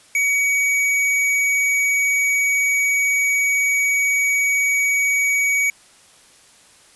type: tone with hard clipping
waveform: sine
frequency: 2259 Hz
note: C#7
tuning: 32 cents sharp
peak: -17 dBFS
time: 0.15-5.7 s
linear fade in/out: 2 ms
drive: 15 dB
effects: white hiss -50 dBFS RMS until 6.95 s + resampled to 24000 Hz